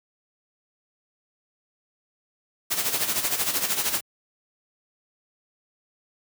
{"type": "noise with tremolo", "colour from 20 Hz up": "white", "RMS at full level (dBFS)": -23, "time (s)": [2.7, 4.01], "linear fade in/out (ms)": 20, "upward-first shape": "sine", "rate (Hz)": 13, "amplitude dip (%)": 65, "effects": ["high-pass 100 Hz 12 dB/octave"]}